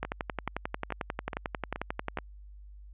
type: two click trains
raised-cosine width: 0.5 ms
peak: -16 / -20 dBFS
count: 25 / 6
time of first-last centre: 0.03-2.173 / 0.05-2.187 s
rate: 11.2 / 2.34 Hz
effects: added 50 Hz sine -46 dBFS peak until 2.93 s + resampled to 8000 Hz